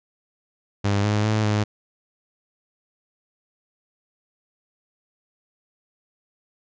sawtooth tone with pitch steps, 100.9 / 105.1 / 108.2 / 105.4 Hz, G#2 / G#2 / A2 / G#2, -49 / +21 / -29 / +26 cents, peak -15 dBFS, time 0.84-1.64 s, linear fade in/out 10 ms, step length 200 ms, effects resampled to 16000 Hz

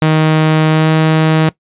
sawtooth tone with pitch glide, 156.7 to 158.15 Hz, D#3 to D#3, +13 to +29 cents, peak -4 dBFS, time 0.02-1.49 s, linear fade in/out 0 ms, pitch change +16 cents, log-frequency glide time 0.7-0.9 s, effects noise-tail reverb RT60 0.1 s tail -20 dB re dry + resampled to 8000 Hz

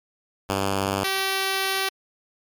5% pulse tone pair in turn, 97.8 / 385.6 Hz, G2 / G4, -4 / -28 cents, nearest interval 2 octaves, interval 2376 cents, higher second, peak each -11 dBFS, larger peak neither, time 0.49-1.04 / 1.04-1.89 s, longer second, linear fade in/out 5 ms, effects MP3 96 kbps

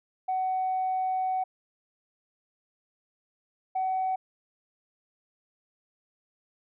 sine tone pair in turn, 750 / 753.5 Hz, F#5 / F#5, +23 / +31 cents, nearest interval unison, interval 8 cents, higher second, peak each -24 dBFS, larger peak neither, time 0.28-1.44 / 3.75-4.16 s, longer first, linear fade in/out 10 ms, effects tanh soft clip ceiling -22 dBFS

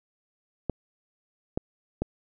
clicks, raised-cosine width 2 ms, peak -13 dBFS, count 3, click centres 0.697 / 1.575 / 2.02 s, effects none

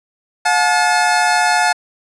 25% pulse tone pair together, 718 / 862.7 Hz, F5 / A5, +48 / -34 cents, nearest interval minor third, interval 318 cents, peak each -11 dBFS, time 0.45-1.73 s, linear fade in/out 10 ms, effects resampled to 24000 Hz

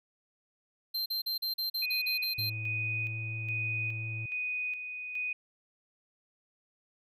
square tone bursts, 4144 Hz, C8, 17 cents flat, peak -31 dBFS, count 10, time 0.94-2.5 s, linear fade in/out 10 ms, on 120 ms, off 40 ms
sine tone with tremolo, 2489 Hz, D#7, in tune, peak -31 dBFS, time 1.82-5.33 s, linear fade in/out 5 ms, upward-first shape square, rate 1.2 Hz, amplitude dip 50%
triangle tone with pitch glide, 110 to 111.79 Hz, A2 to A2, 0 to +28 cents, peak -34 dBFS, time 2.38-4.26 s, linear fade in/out 5 ms, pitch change +28 cents, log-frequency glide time 2.71-2.99 s
effects none

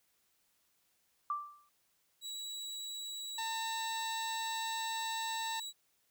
sine tone with exponential decay, 1174.7 Hz, D6, in tune, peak -30 dBFS, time 1.3-1.69 s, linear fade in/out 2 ms, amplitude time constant 84 ms
30% pulse tone, 3903 Hz, B7, 21 cents flat, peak -38 dBFS, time 2.21-5.73 s, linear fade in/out 50 ms
harmonic tone, 902 Hz, A5, 43 cents sharp, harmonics 1 / 2 / 3 / 4 / 5 / 6 / 7 / 8 / 9, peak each -38 / -44 / -48 / -50 / -52 / -54 / -55 / -56 / -57 dBFS, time 3.38-5.6 s, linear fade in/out 5 ms
effects white hiss -75 dBFS RMS until 6.1 s

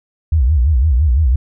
sine tone with vibrato, 69.3 Hz, C#2, in tune, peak -9 dBFS, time 0.32-1.36 s, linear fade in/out 5 ms, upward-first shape sine, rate 5.9 Hz, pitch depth 280 cents each way, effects none

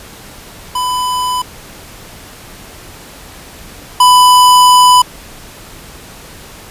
square tone pair in turn, 1000 / 996.4 Hz, B5 / B5, +21 / +15 cents, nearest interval unison, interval 6 cents, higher first, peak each -14 / -4 dBFS, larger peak second, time 0.75-1.42 / 4-5.02 s, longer second, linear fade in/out 5 ms, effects pink hiss -34 dBFS RMS until 6.7 s + resampled to 32000 Hz

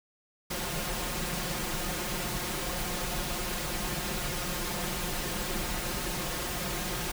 pink noise with comb filter, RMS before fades -33 dBFS, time 0.5-7.12 s, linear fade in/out 10 ms, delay 5.6 ms, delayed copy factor +0.75, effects none

